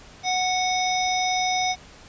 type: harmonic tone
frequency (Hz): 738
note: F#5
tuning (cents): -5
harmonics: 1 / 3 / 5 / 7 / 8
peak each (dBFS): -23 / -28 / -30 / -31 / -32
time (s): 0.23-1.76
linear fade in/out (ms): 50
effects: pink hiss -47 dBFS RMS until 2.08 s + resampled to 16000 Hz